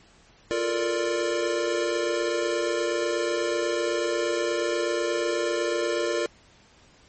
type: chord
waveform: square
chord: Bb major seventh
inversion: second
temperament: equal with one note detuned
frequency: 349.2 / 438 / 466.2 / 587.3 Hz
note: F4 / A4 / Bb4 / D5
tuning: 0 / -8 / 0 / 0 cents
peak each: -29 / -35 / -29 / -30 dBFS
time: 0.51-6.26 s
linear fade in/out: 0 ms
effects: pink hiss -56 dBFS RMS until 7.08 s + MP3 32 kbps